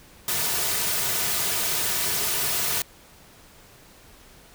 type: noise with comb filter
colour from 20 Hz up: white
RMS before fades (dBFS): -25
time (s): 0.28-2.82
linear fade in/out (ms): 2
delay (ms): 3.7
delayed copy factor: -0.55
effects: pink hiss -51 dBFS RMS until 4.54 s